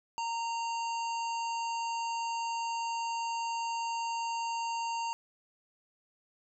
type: harmonic tone with a mistuned harmonic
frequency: 925 Hz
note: A#5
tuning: 14 cents flat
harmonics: 1 / 3 / 5 / 7 / 8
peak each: -32 / -42 / -46 / -49 / -50 dBFS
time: 0.18-5.13 s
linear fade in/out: 0 ms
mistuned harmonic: 7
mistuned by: -18 cents
effects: none